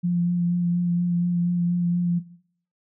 sine tone with vibrato, 174.61 Hz, F3, in tune, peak -19 dBFS, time 0.03-2.2 s, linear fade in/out 20 ms, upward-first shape sine, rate 4.2 Hz, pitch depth 17 cents each way, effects noise-tail reverb RT60 0.6 s tail -17 dB re dry

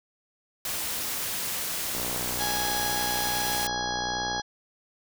white noise, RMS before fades -31 dBFS, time 0.65-3.67 s, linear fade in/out 2 ms
click train, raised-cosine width 1 ms, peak -21 dBFS, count 151, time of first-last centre 1.95-4.397 s, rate 61.3 Hz
harmonic tone, 830.6 Hz, G#5, in tune, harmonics 1 / 2 / 4 / 5 / 6 / 7, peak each -31 / -34 / -37 / -38 / -39 / -39 dBFS, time 2.39-4.42 s, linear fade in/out 20 ms
effects none

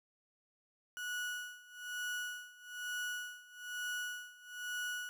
35% pulse tone with tremolo, 1466 Hz, F#6, 16 cents flat, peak -35 dBFS, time 0.97-5.09 s, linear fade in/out 0 ms, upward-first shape sine, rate 1.1 Hz, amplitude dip 90%, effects none

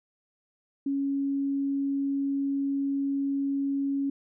sine tone, 277.2 Hz, C#4, in tune, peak -25 dBFS, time 0.86-4.1 s, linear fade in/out 5 ms, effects none

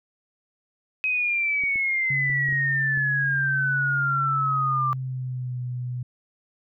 sine exponential sweep, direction down, 2539 to 1174.7 Hz, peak -21 dBFS, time 1.04-4.93 s, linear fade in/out 0 ms
clicks, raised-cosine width 3 ms, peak -29 dBFS, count 6, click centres 1.637 / 1.758 / 2.3 / 2.488 / 2.526 / 2.975 s
sine tone with pitch glide, 138.59 to 124.18 Hz, C#3 to B2, 0 to +10 cents, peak -27 dBFS, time 2.1-6.03 s, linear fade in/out 5 ms, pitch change -190 cents, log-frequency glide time 4.24-5.61 s
effects none

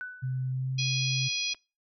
sine tone with exponential decay, 1494 Hz, F#6, 16 cents sharp, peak -32 dBFS, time 0.01-0.52 s, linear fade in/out 0 ms, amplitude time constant 110 ms
sine tone with pitch glide, 129.3 to 131.26 Hz, C3 to C3, -20 to +6 cents, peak -28 dBFS, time 0.22-1.29 s, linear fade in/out 20 ms, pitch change +26 cents, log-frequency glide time 0.51-0.72 s
harmonic tone, 828 Hz, G#5, 5 cents flat, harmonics 3 / 4 / 5 / 6 / 7, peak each -33 / -34 / -35 / -36 / -36 dBFS, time 0.78-1.54 s, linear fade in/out 10 ms
clicks, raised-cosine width 0.3 ms, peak -35 / -39 dBFS, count 2, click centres 1.545 / 1.548 s
effects noise-tail reverb RT60 0.3 s tail -26 dB re dry

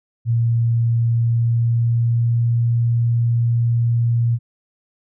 sine tone with pitch glide, 116.5 to 117.65 Hz, A#2 to A#2, -1 to +16 cents, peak -14 dBFS, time 0.25-4.39 s, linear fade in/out 50 ms, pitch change +17 cents, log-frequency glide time 1.14-2.49 s, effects none

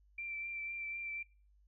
sine tone with vibrato, 2350 Hz, D7, 1 cent sharp, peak -39 dBFS, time 0.18-1.23 s, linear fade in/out 5 ms, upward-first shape triangle, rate 4 Hz, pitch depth 21 cents each way, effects noise-tail reverb RT60 0.4 s tail -24 dB re dry + added 50 Hz sine -64 dBFS peak until 1.67 s

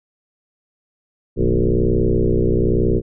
sine tone with frequency modulation, 169.6 Hz, E3, 50 cents sharp, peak -13 dBFS, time 1.36-3.02 s, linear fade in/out 50 ms, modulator 61 Hz, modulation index 4.6, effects none

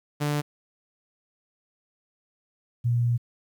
sawtooth / sine tone pair in turn, 147.2 / 119.47 Hz, D3 / A#2, +4 / +43 cents, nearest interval major third, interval 361 cents, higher first, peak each -20 dBFS, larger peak neither, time 0.2-0.42 / 2.84-3.18 s, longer second, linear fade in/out 20 ms, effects 10-bit

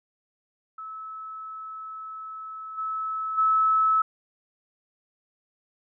sine tone with level steps, 1300 Hz, E6, 24 cents flat, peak -35 / -27 / -18 dBFS, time 0.78-4.02 s, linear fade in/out 5 ms, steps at 2.77 / 3.37 s, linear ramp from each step 20 ms, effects none

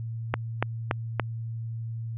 click train, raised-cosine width 0.5 ms, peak -8 dBFS, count 4, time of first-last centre 0.34-1.197 s, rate 3.5 Hz, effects added 114 Hz sine -31 dBFS peak until 2.17 s + resampled to 8000 Hz

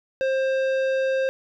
sine tone with tanh clipping, 530 Hz, C5, 22 cents sharp, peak -22 dBFS, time 0.21-1.29 s, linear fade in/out 0 ms, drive 13 dB, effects none

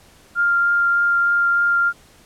sine tone with vibrato, 1396.9 Hz, F6, in tune, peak -14 dBFS, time 0.35-1.93 s, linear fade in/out 50 ms, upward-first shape triangle, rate 3.3 Hz, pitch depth 9 cents each way, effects pink hiss -50 dBFS RMS until 2.25 s + low-pass 12000 Hz 12 dB/octave

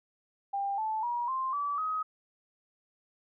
sine tone with pitch steps, 796 / 873.1 / 957.6 / 1050.3 / 1152 / 1263.6 Hz, G5 / A5 / A#5 / C6 / D6 / D#6, +26 / -14 / +46 / +6 / -34 / +26 cents, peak -29 dBFS, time 0.53-2.03 s, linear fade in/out 10 ms, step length 250 ms, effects none

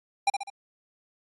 square tone with echo, 798 Hz, G5, 31 cents sharp, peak -20 dBFS, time 0.27-0.3 s, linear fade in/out 5 ms, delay 67 ms, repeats 3, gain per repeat -6 dB, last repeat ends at 0.501 s, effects AAC 32 kbps

